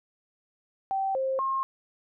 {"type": "tone with pitch steps", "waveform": "sine", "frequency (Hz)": [775, 530, 1071], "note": ["G5", "C5", "C6"], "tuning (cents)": [-20, 22, 40], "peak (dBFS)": -25, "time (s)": [0.91, 1.63], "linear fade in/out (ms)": 0, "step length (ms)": 240, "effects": []}